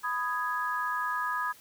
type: chord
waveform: sine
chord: G# minor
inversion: first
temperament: equal with one note detuned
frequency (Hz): 995.2 / 1244.5 / 1661.2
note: B5 / D#6 / G#6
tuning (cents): +13 / 0 / 0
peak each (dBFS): -33 / -32 / -33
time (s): 0.03-1.53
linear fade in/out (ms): 20
effects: white hiss -55 dBFS RMS until 1.6 s